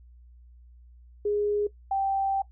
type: tone pair in turn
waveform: sine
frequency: 413.8 / 781.2 Hz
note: G#4 / G5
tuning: -6 / -6 cents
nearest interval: major seventh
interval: 1100 cents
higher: second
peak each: -23 dBFS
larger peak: neither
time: 1.25-1.67 / 1.91-2.42 s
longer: second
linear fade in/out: 5 ms
effects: noise-tail reverb RT60 0.1 s tail -17 dB re dry + added 60 Hz sine -49 dBFS peak until 2.51 s